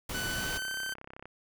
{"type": "noise", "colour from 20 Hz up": "pink", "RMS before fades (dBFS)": -37, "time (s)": [0.09, 0.58], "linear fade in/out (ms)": 5}
{"type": "tone with pitch glide", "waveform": "sawtooth", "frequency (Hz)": [1497, 1546.2], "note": ["F#6", "G6"], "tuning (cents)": [20, -24], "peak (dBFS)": -30, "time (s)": [0.14, 0.94], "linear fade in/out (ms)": 10, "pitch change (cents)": 56, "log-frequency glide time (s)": [0.25, 0.72]}
{"type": "click train", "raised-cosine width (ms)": 0.5, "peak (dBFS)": -30, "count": 28, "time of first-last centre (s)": [0.44, 1.256], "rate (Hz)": 33.1}
{"effects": []}